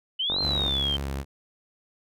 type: exponential two-way sweep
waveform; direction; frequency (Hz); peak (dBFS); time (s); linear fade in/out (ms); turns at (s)
sine; up then down; 2960 to 4186 to 3101; -24; 0.19-0.97; 10; 0.4
type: click train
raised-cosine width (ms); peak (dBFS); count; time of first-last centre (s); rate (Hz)
1; -19; 19; 0.3-0.682; 47.1
type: tone with vibrato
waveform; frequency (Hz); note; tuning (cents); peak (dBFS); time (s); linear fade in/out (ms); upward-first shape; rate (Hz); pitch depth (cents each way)
sawtooth; 69.3; C#2; 0; -25; 0.4-1.25; 50; triangle; 2.4; 38
effects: none